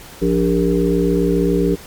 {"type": "harmonic tone with a mistuned harmonic", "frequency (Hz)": 58.27, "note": "A#1", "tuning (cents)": 0, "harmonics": [1, 3, 5, 7, 8], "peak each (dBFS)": [-23, -18, -19, -18, -21], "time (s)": [0.21, 1.76], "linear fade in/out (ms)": 20, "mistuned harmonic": 7, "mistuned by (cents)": -39, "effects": ["pink hiss -38 dBFS RMS until 1.86 s", "MP3 96 kbps"]}